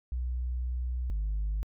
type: tone pair in turn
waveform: sine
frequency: 61.8 / 51.64 Hz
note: B1 / G#1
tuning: +2 / -9 cents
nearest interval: minor third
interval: 311 cents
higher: first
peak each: -28 / -26 dBFS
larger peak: second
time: 0.12-1.1 / 1.1-1.63 s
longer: first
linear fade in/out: 0 ms
effects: tanh soft clip ceiling -26 dBFS